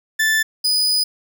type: tone pair in turn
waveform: 40% pulse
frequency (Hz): 1758 / 4972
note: A6 / D#8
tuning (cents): -2 / -2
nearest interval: octave + tritone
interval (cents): 1800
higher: second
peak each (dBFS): -14 / -14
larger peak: neither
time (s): 0.19-0.43 / 0.64-1.04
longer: second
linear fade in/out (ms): 10
effects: none